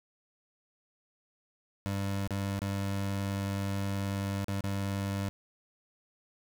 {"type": "tone with dropouts", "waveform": "25% pulse", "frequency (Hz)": 98.8, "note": "G2", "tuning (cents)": 14, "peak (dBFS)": -27, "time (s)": [1.86, 5.29], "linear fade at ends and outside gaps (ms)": 0, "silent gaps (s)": [[2.275, 2.307], [2.591, 2.618], [4.444, 4.483], [4.608, 4.639]], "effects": []}